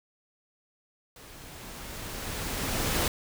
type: noise with level ramp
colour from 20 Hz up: pink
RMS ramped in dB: -49 to -26 dBFS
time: 1.16-3.08 s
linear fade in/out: 2 ms
effects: none